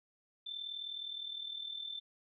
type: tone with amplitude modulation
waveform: sine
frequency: 3547 Hz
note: A7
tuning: 13 cents sharp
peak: -37 dBFS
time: 0.46-2 s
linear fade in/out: 10 ms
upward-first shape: sine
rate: 39.6 Hz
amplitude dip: 65%
effects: none